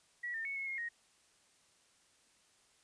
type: tone with pitch steps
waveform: sine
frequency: 1932 / 1807 / 2210 / 2182 / 2145 / 1872 Hz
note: B6 / A6 / C#7 / C#7 / C7 / A#6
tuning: -39 / +46 / -6 / -28 / +42 / +7 cents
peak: -37 dBFS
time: 0.23-0.89 s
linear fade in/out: 10 ms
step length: 110 ms
effects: white hiss -69 dBFS RMS until 2.83 s + resampled to 22050 Hz